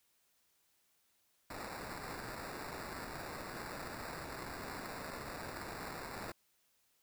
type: noise with sample-and-hold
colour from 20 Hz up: white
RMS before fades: -45 dBFS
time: 1.5-6.32 s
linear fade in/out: 5 ms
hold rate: 3150 Hz
effects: white hiss -75 dBFS RMS until 7.02 s